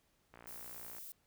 click train, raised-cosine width 0.5 ms, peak -39 dBFS, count 39, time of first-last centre 0.34-0.983 s, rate 59.1 Hz
violet noise, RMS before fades -49 dBFS, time 0.47-1.12 s, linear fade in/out 0 ms
effects pink hiss -75 dBFS RMS until 1.26 s

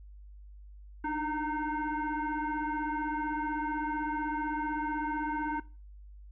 sine tone with frequency modulation, 313.4 Hz, D#4, 13 cents sharp, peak -30 dBFS, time 1.04-5.6 s, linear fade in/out 5 ms, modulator 611 Hz, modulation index 1.9, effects noise-tail reverb RT60 0.3 s tail -18 dB re dry + added 50 Hz sine -47 dBFS peak until 6.31 s

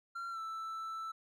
triangle tone with pitch glide, 1373 to 1323.2 Hz, F6 to E6, -30 to +6 cents, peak -37 dBFS, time 0.15-1.12 s, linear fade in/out 10 ms, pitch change -64 cents, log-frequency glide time 0.3-0.39 s, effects none

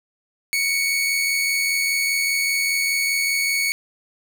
sawtooth tone pair together, 2217 / 2302 Hz, C#7 / D7, 0 / -35 cents, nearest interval minor second, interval 65 cents, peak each -16 / -26 dBFS, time 0.53-3.72 s, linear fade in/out 0 ms, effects none

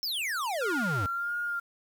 square exponential sweep, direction down, 5490 to 87.31 Hz, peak -30 dBFS, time 0.03-1.06 s, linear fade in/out 0 ms
sine tone with vibrato, 1400 Hz, F6, 4 cents sharp, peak -29 dBFS, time 0.61-1.6 s, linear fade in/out 10 ms, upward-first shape sine, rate 1.6 Hz, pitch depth 32 cents each way
effects 9-bit

